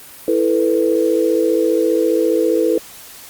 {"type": "chord", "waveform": "sine", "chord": "E suspended fourth", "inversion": "none", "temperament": "just", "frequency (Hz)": [329.6, 439.5, 494.4], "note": ["E4", "A4", "B4"], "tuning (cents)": [0, -2, 2], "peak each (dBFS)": -17, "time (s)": [0.28, 2.78], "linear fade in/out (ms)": 2, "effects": ["white hiss -38 dBFS RMS until 3.29 s", "Opus 32 kbps"]}